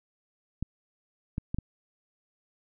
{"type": "clicks", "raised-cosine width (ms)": 5, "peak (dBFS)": -18, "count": 4, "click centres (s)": [0.626, 1.381, 1.545, 1.586], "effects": []}